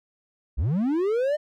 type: linear sweep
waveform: triangle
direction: up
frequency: 49.73 to 615 Hz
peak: -19 dBFS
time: 0.57-1.37 s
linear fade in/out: 20 ms
effects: none